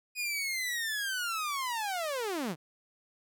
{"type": "linear sweep", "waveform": "sawtooth", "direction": "down", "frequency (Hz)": [2489, 138.1], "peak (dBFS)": -28, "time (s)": [0.15, 2.56], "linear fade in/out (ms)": 50, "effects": []}